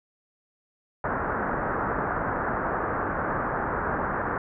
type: low-pass noise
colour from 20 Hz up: white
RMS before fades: -28 dBFS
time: 1.04-4.38 s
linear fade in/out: 2 ms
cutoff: 1600 Hz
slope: 48 dB/octave
effects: none